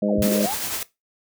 harmonic tone, 103 Hz, G#2, 14 cents flat, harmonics 2 / 3 / 4 / 5 / 6, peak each -21 / -29 / -31 / -27 / -25 dBFS, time 0.02-0.46 s, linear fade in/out 5 ms
sine linear two-way sweep, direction down then up, 940 to 46.25 to 940 Hz, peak -25 dBFS, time 0.08-0.56 s, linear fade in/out 50 ms, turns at 0.19 s
white noise with tremolo, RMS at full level -26 dBFS, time 0.22-0.83 s, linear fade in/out 2 ms, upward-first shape triangle, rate 10 Hz, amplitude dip 40%
effects noise-tail reverb RT60 0.2 s tail -18 dB re dry

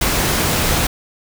pink noise, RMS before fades -17 dBFS, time 0.01-0.87 s, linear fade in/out 5 ms, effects none

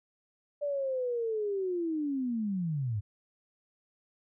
sine linear sweep, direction down, 587.3 to 96.3 Hz, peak -29 dBFS, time 0.61-3.01 s, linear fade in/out 20 ms, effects none

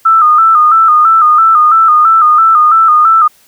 sine tone with vibrato, 1275 Hz, D#6, 42 cents sharp, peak -3 dBFS, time 0.05-3.28 s, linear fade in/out 10 ms, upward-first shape square, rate 3 Hz, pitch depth 67 cents each way, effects white hiss -47 dBFS RMS until 3.47 s

